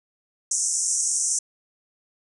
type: band-pass noise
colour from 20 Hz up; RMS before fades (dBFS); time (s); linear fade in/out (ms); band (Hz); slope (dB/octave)
pink; -24; 0.51-1.39; 5; 5700 to 9400; 96
effects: none